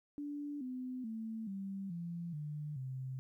sine tone with pitch steps, 290.4 / 254.3 / 222.6 / 194.94 / 170.69 / 149.45 / 130.86 Hz, D4 / C4 / A3 / G3 / F3 / D3 / C3, -19 / -49 / +20 / -9 / -39 / +31 / +1 cents, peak -39 dBFS, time 0.18-3.19 s, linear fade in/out 0 ms, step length 430 ms, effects 13-bit

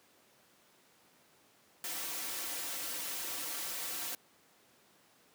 white noise with comb filter, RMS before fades -39 dBFS, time 1.84-4.15 s, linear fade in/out 2 ms, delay 4.8 ms, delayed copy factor -0.6, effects pink hiss -65 dBFS RMS until 5.34 s + high-pass 200 Hz 12 dB/octave

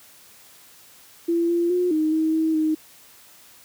sine tone with pitch steps, 338.3 / 342.9 / 358.3 / 311.4 / 317 / 319.3 / 312.4 Hz, E4 / F4 / F4 / D#4 / D#4 / D#4 / D#4, +45 / -32 / +44 / +2 / +32 / +45 / +7 cents, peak -18 dBFS, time 1.28-2.75 s, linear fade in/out 10 ms, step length 210 ms, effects white hiss -50 dBFS RMS until 3.64 s + high-pass 60 Hz 12 dB/octave

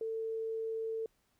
sine tone, 447.1 Hz, A4, 28 cents sharp, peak -34 dBFS, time 0.01-1.06 s, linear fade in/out 2 ms, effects pink hiss -75 dBFS RMS until 1.39 s

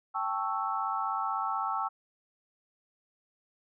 sine chord, A dominant seventh, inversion third, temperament equal, 784 / 880 / 1108.7 / 1318.5 Hz, G5 / A5 / C#6 / E6, 0 / 0 / 0 / 0 cents, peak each -35 / -35 / -35 / -33 dBFS, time 0.14-1.89 s, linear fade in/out 20 ms, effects none

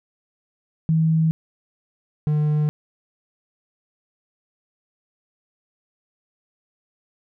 sine / triangle tone pair in turn, 160.5 / 150.65 Hz, E3 / D3, -46 / +44 cents, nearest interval minor second, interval 110 cents, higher first, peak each -15 dBFS, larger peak neither, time 0.89-1.31 / 2.27-2.69 s, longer neither, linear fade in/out 0 ms, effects none

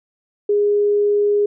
sine tone, 411.8 Hz, G#4, 15 cents flat, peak -13 dBFS, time 0.49-1.46 s, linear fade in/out 5 ms, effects none

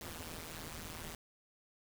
pink noise with amplitude modulation, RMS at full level -42 dBFS, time 0.01-1.15 s, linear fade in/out 2 ms, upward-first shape sine, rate 162 Hz, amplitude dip 100%, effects none

